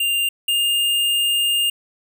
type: tone pair in turn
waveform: square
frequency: 2794 / 2820 Hz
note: F7 / F7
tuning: 0 / +16 cents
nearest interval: unison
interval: 16 cents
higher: second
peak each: -18 / -17 dBFS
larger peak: second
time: 0-0.29 / 0.48-1.7 s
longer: second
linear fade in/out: 5 ms
effects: none